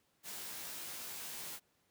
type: noise with comb filter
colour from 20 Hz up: white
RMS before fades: -45 dBFS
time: 0.23-1.6 s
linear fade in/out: 50 ms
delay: 18 ms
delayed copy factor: -0.8
effects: pink hiss -75 dBFS RMS until 1.9 s + high-pass 100 Hz 12 dB/octave